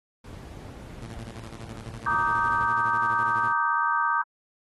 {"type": "noise", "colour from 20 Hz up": "brown", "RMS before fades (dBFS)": -38, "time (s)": [0.24, 2.66], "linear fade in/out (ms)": 5}
{"type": "tone with tremolo", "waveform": "sawtooth", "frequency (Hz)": 113.5, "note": "A#2", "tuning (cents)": -46, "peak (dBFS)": -33, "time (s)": [1.02, 3.52], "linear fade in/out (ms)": 0, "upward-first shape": "square", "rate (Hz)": 12, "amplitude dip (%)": 60}
{"type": "chord", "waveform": "sine", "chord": "Eb major seventh", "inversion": "second", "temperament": "just", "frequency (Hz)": [933.4, 1166.7, 1244.5, 1555.6], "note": ["Bb5", "D6", "Eb6", "G6"], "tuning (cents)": [2, -12, 0, -14], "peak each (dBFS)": -27, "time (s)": [2.06, 4.22], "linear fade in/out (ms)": 5}
{"effects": ["high-pass 60 Hz 12 dB/octave", "AAC 32 kbps"]}